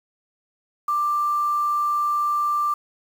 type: tone with quantisation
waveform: sine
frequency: 1182 Hz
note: D6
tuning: 11 cents sharp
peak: -19 dBFS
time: 0.88-2.74 s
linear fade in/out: 5 ms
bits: 7
effects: none